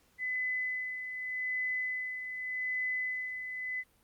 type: tone with tremolo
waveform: sine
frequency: 2012 Hz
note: B6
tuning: 32 cents sharp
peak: -30 dBFS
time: 0.18-3.84 s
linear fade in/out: 50 ms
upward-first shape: sine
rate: 0.84 Hz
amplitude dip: 55%
effects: pink hiss -68 dBFS RMS until 4.03 s + Opus 48 kbps